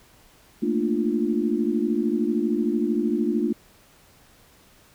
sine chord, Bb major seventh, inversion third, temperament equal with one note detuned, 220 / 233.1 / 297.9 / 349.2 Hz, A3 / Bb3 / D4 / F4, 0 / 0 / +25 / 0 cents, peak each -26 dBFS, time 0.62-3.53 s, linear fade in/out 10 ms, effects pink hiss -55 dBFS RMS until 4.94 s

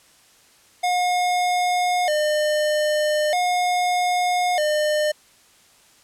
square tone with vibrato, 659.3 Hz, E5, in tune, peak -19 dBFS, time 0.83-5.12 s, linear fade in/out 10 ms, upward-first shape square, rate 0.4 Hz, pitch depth 150 cents each way, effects white hiss -54 dBFS RMS until 6.03 s + low-pass 10000 Hz 12 dB/octave

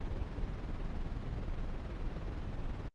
brown noise with tremolo, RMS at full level -36 dBFS, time 0-2.89 s, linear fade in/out 10 ms, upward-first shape triangle, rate 19 Hz, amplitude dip 40%, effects low-pass 4000 Hz 12 dB/octave + Opus 24 kbps

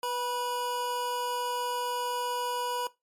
square tone pair together, 493 / 974.4 Hz, B4 / B5, -3 / -24 cents, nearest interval octave, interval 1179 cents, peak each -35 / -32 dBFS, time 0.03-2.87 s, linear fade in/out 2 ms, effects noise-tail reverb RT60 0.2 s tail -19 dB re dry + MP3 64 kbps

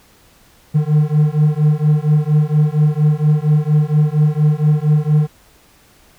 triangle beating tone pair, 149.1 / 153.4 Hz, D3 / D#3, +27 / -24 cents, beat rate 4.3 Hz, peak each -12 dBFS, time 0.74-5.28 s, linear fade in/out 20 ms, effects pink hiss -50 dBFS RMS until 6.18 s

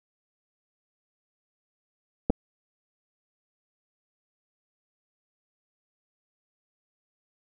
clicks, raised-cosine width 2 ms, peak -10 dBFS, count 2, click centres 2.299 / 2.303 s, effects none

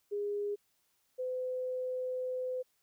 sine tone pair in turn, 410 / 508.3 Hz, G#4 / B4, -22 / +50 cents, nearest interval major third, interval 372 cents, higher second, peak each -32 / -33 dBFS, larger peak first, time 0.11-0.56 / 1.18-2.63 s, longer second, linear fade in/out 20 ms, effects white hiss -75 dBFS RMS until 2.82 s

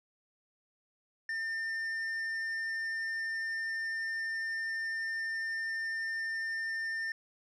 sine tone with tanh clipping, 1803 Hz, A6, 42 cents sharp, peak -34 dBFS, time 1.29-7.12 s, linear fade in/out 2 ms, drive 6 dB, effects none

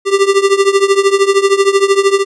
square tone with tremolo, 394.5 Hz, G4, 11 cents sharp, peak -5 dBFS, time 0.05-2.25 s, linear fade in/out 50 ms, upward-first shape triangle, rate 13 Hz, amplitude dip 90%, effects resampled to 22050 Hz

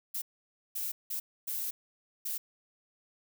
violet noise bursts at uneven times, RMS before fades -35 dBFS, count 5, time 0.14-0.22 / 0.75-0.92 / 1.1-1.2 / 1.47-1.71 / 2.25-2.38 s, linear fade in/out 10 ms, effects none

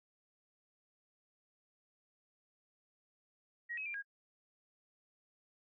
sine tone with pitch steps, 1896 / 2554 / 2378 / 1634 Hz, A#6 / D#7 / D7 / G#6, +29 / +45 / +21 / -29 cents, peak -39 dBFS, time 3.69-4.026 s, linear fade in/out 20 ms, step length 84 ms, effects noise-tail reverb RT60 0.1 s tail -26 dB re dry

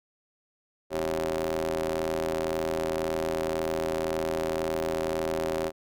sawtooth ring-modulated tone, 81.9 Hz, E2, 11 cents flat, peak -20 dBFS, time 0.9-5.72 s, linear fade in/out 50 ms, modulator 467 Hz, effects none

